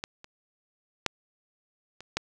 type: clicks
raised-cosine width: 0.2 ms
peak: -16 / -28 / -7 / -26 / -10 dBFS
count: 5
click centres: 0.039 / 0.244 / 1.063 / 2.006 / 2.17 s
effects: none